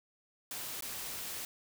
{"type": "noise with dropouts", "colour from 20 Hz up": "white", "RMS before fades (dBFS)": -41, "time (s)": [0.51, 1.45], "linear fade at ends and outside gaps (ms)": 1, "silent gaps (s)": [0.808, 0.823], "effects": []}